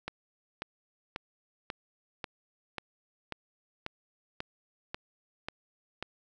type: click train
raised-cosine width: 0.3 ms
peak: -19 dBFS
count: 12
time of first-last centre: 0.08-6.026 s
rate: 1.85 Hz
effects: none